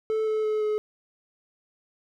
triangle tone with pitch steps, 437.5 / 433.5 / 429.5 / 425.5 Hz, A4 / A4 / A4 / G#4, -10 / -26 / -42 / +42 cents, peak -21 dBFS, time 0.1-0.78 s, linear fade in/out 0 ms, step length 170 ms, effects none

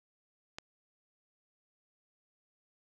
click, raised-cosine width 0.2 ms, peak -23 dBFS, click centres 0.585 s, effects none

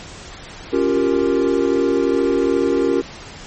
triangle chord, G half-diminished seventh, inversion second, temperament equal, 277.2 / 349.2 / 392 / 466.2 Hz, Db4 / F4 / G4 / Bb4, 0 / 0 / 0 / 0 cents, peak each -18 dBFS, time 0.72-3.02 s, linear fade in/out 20 ms, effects pink hiss -36 dBFS RMS until 3.46 s + MP3 32 kbps

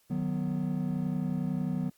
triangle chord, B major, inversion first, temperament equal with one note detuned, 153.87 / 185 / 246.9 Hz, D#3 / F#3 / B3, -19 / 0 / 0 cents, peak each -31 / -30 / -32 dBFS, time 0.1-1.9 s, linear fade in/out 10 ms, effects white hiss -67 dBFS RMS until 1.97 s + Opus 48 kbps

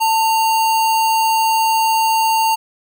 sine tone with sample-and-hold, 893 Hz, A5, 25 cents sharp, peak -12 dBFS, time 0-2.56 s, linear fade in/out 20 ms, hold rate 3675 Hz, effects none

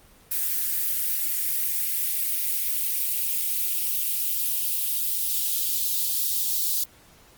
violet noise with high-pass filter sweep, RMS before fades -25 dBFS, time 0.31-6.84 s, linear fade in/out 5 ms, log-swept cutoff 1600 to 3900 Hz, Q 2.2, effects pink hiss -54 dBFS RMS until 7.37 s + Opus 24 kbps

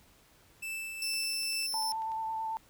45% pulse tone with tremolo, 2643 Hz, E7, 4 cents sharp, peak -35 dBFS, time 0.62-1.67 s, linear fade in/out 10 ms, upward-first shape triangle, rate 2.3 Hz, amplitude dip 40%
sawtooth tone, 5330 Hz, E8, 18 cents sharp, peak -30 dBFS, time 1.02-1.92 s, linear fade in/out 2 ms
click train, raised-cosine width 0.2 ms, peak -37 dBFS, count 12, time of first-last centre 1.04-2.118 s, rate 10.2 Hz
sine tone with vibrato, 888 Hz, A5, 16 cents sharp, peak -32 dBFS, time 1.74-2.57 s, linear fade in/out 0 ms, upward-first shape sine, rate 9.1 Hz, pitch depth 16 cents each way
effects pink hiss -62 dBFS RMS until 2.69 s

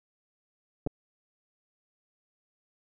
clicks, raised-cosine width 2 ms, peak -18 dBFS, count 2, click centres 0.865 / 0.872 s, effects none

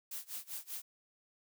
blue noise with tremolo, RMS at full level -41 dBFS, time 0.11-0.82 s, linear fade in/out 5 ms, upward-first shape sine, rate 5.1 Hz, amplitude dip 95%, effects none

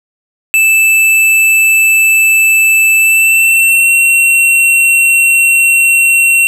square tone with pitch glide, 2637 to 2724 Hz, E7 to F7, 0 to -44 cents, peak -6 dBFS, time 0.54-6.47 s, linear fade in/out 0 ms, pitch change +56 cents, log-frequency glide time 2.97-3.92 s, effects none

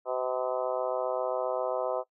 harmonic tone with a mistuned harmonic, 127.5 Hz, C3, 44 cents flat, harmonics 3 / 4 / 5 / 6 / 7 / 8 / 9 / 10, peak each -38 / -32 / -32 / -38 / -41 / -39 / -45 / -43 dBFS, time 0.05-2.04 s, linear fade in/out 50 ms, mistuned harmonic 9, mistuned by +30 cents, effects noise-tail reverb RT60 0.1 s tail -19 dB re dry

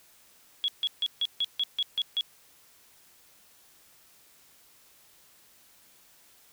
sine tone bursts, 3348 Hz, G#7, 13 cents sharp, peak -24 dBFS, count 9, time 0.64-2.209 s, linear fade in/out 0 ms, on 41 ms, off 150 ms, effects white hiss -59 dBFS RMS until 6.52 s

